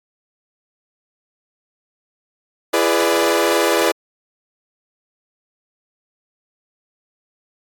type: chord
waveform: sawtooth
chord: E dominant seventh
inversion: none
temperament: equal with one note detuned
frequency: 337.5 / 415.3 / 493.9 / 587.3 Hz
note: E4 / G#4 / B4 / D5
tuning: +41 / 0 / 0 / 0 cents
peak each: -16 dBFS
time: 2.73-3.92 s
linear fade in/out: 10 ms
effects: AAC 64 kbps